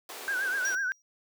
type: high-pass noise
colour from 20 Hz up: pink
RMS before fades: -42 dBFS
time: 0.09-0.75 s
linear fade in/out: 2 ms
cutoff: 360 Hz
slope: 24 dB/octave
type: tone with vibrato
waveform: sine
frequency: 1548 Hz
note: G6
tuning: 22 cents flat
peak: -27 dBFS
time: 0.28-0.92 s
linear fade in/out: 0 ms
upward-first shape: triangle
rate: 8.1 Hz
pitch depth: 110 cents each way
type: tone with exponential decay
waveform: square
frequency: 5730 Hz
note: F8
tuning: 44 cents sharp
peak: -29 dBFS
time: 0.65-1.02 s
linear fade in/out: 1 ms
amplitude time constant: 80 ms
effects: none